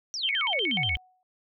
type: exponential sweep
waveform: sine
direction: down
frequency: 5920 to 61.74 Hz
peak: -30 dBFS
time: 0.14-0.97 s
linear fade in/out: 0 ms
type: tone with vibrato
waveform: sine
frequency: 2637 Hz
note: E7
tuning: in tune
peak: -25 dBFS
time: 0.23-0.96 s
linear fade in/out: 5 ms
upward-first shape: square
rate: 8.3 Hz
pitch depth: 300 cents each way
type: tone with exponential decay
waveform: sine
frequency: 740 Hz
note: F#5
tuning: in tune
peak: -31 dBFS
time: 0.77-1.23 s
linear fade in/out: 1 ms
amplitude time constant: 99 ms
effects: none